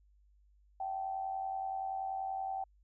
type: tone with amplitude modulation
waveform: sine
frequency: 770 Hz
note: G5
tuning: 31 cents flat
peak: -32 dBFS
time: 0.8-2.64 s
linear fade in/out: 5 ms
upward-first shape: sine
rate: 90.5 Hz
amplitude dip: 60%
effects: added 50 Hz sine -63 dBFS peak until 2.83 s